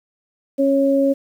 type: tone pair together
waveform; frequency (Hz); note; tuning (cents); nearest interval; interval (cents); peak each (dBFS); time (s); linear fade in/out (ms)
sine; 274.3 / 551.1; C#4 / C#5; -18 / -10; octave; 1208; -16; 0.58-1.14; 20
effects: 8-bit